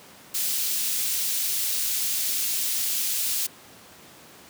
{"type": "high-pass noise", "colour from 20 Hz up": "white", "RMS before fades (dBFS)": -26, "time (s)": [0.34, 3.47], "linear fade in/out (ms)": 10, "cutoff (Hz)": 3200, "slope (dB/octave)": 12, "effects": ["pink hiss -48 dBFS RMS until 4.49 s", "high-pass 150 Hz 12 dB/octave"]}